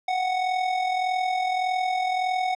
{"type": "tone with amplitude modulation", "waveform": "square", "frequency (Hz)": 740, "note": "F#5", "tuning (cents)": 0, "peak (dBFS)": -21, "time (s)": [0.08, 2.55], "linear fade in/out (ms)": 5, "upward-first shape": "sine", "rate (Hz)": 41.7, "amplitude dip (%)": 50, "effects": ["low-pass 4000 Hz 12 dB/octave"]}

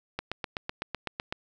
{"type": "click train", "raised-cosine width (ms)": 0.3, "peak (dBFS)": -15, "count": 10, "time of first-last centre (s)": [0.19, 1.325], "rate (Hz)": 7.93, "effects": []}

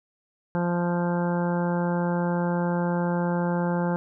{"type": "harmonic tone", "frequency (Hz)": 174.3, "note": "F3", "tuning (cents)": -3, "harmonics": [1, 2, 3, 4, 5, 6, 7, 8, 9], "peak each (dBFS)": [-24, -32, -30, -39, -32, -40, -45, -40, -40], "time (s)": [0.55, 3.96], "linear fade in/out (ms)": 0, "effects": []}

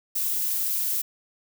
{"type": "noise", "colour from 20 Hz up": "violet", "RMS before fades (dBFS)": -26, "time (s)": [0.15, 1.02], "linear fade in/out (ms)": 10, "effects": []}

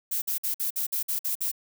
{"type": "noise bursts", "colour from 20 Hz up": "violet", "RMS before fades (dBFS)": -28, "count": 9, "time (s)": [0.11, 1.516], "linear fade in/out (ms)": 10, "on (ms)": 110, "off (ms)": 52, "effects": []}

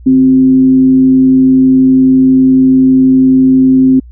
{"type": "tone with frequency modulation", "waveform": "sine", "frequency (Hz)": 261.6, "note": "C4", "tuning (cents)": 0, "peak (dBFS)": -3, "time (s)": [0.06, 4], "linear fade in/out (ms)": 10, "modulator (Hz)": 112, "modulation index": 0.21, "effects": ["added 60 Hz sine -30 dBFS peak until 4.11 s"]}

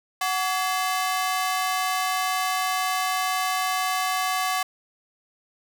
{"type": "ring-modulated tone", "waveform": "sawtooth", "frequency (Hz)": 942, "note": "A#5", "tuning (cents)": 18, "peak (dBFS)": -16, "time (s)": [0.21, 4.63], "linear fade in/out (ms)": 5, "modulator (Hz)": 199, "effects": []}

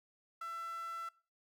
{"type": "tone with high-pass filter", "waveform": "sawtooth", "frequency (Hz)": 670, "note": "E5", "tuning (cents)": 28, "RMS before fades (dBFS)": -43, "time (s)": [0.41, 1.09], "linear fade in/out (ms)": 5, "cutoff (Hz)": 1300, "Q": 9.2, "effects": ["noise-tail reverb RT60 0.4 s tail -22 dB re dry"]}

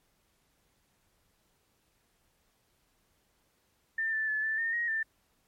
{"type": "tone with pitch steps", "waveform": "sine", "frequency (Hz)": [1793, 1761, 1729, 1762, 1824, 1884, 1783], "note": ["A6", "A6", "A6", "A6", "A#6", "A#6", "A6"], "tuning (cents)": [32, 1, -31, 2, -38, 18, 22], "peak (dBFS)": -28, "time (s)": [3.98, 5.03], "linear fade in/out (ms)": 5, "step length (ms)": 150, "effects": ["pink hiss -72 dBFS RMS until 5.47 s", "MP3 64 kbps"]}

